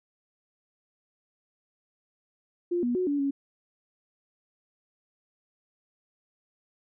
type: tone with pitch steps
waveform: sine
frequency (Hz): 349.8 / 242.6 / 366.5 / 286.7 / 278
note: F4 / B3 / F#4 / D4 / C#4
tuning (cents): +3 / -31 / -16 / -42 / +5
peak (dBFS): -24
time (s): 2.71-3.31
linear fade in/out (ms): 10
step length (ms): 120
effects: none